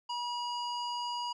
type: tone with low-pass filter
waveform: square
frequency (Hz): 964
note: B5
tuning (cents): -42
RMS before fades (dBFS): -36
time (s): 0.09-1.33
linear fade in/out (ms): 10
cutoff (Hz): 4700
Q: 2.3
effects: none